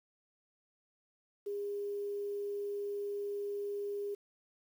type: tone with quantisation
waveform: sine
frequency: 406.5 Hz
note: G#4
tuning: 37 cents flat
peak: -35 dBFS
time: 1.46-4.15 s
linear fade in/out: 10 ms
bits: 10
effects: none

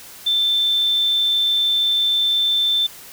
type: tone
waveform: sine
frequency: 3547 Hz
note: A7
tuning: 13 cents sharp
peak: -15 dBFS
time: 0.26-2.87 s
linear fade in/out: 10 ms
effects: white hiss -40 dBFS RMS until 3.12 s

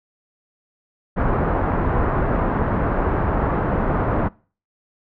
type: low-pass noise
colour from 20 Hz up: pink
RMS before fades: -20 dBFS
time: 1.16-4.29 s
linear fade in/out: 20 ms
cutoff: 1400 Hz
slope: 24 dB/octave
effects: noise-tail reverb RT60 0.4 s tail -24 dB re dry

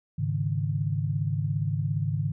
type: chord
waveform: sine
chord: Ab suspended fourth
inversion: none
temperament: just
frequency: 103.83 / 138.43 / 155.74 Hz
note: Ab2 / Db3 / Eb3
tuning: 0 / -2 / +2 cents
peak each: -29 dBFS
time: 0.18-2.32 s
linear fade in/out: 10 ms
effects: none

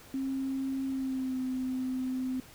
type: tone with pitch glide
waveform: triangle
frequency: 267.7 to 257.5 Hz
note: C4 to C4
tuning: +40 to -28 cents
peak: -26 dBFS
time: 0.14-2.4 s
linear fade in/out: 2 ms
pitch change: -68 cents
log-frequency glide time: 0.88-1.39 s
effects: tanh soft clip ceiling -28 dBFS + pink hiss -53 dBFS RMS until 2.54 s

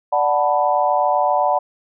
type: chord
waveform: sine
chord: B minor seventh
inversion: first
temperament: equal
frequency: 587.3 / 740 / 880 / 987.8 Hz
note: D5 / F#5 / A5 / B5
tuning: 0 / 0 / 0 / 0 cents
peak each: -20 / -18 / -21 / -21 dBFS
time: 0.12-1.59 s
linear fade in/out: 10 ms
effects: none

